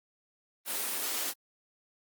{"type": "high-pass noise", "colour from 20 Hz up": "white", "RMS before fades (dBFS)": -33, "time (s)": [0.65, 1.34], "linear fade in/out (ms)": 50, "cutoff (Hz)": 240, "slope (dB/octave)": 24, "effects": ["Opus 24 kbps"]}